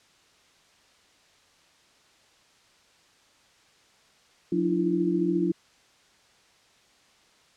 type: tone cluster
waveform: sine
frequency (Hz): 179.5 / 296.2 / 324.7 / 338.9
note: F3 / D4 / E4 / E4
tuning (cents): +48 / +15 / -26 / +48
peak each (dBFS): -28 / -28 / -34 / -25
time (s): 4.52-5.52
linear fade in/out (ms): 5
effects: white hiss -60 dBFS RMS until 7.56 s + low-pass 6000 Hz 12 dB/octave